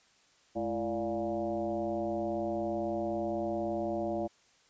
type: tone with frequency modulation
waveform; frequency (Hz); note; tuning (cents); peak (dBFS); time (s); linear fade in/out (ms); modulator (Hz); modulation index
sine; 458.9; A#4; -27; -30; 0.55-4.28; 20; 122; 2.2
effects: white hiss -65 dBFS RMS until 4.69 s + resampled to 16000 Hz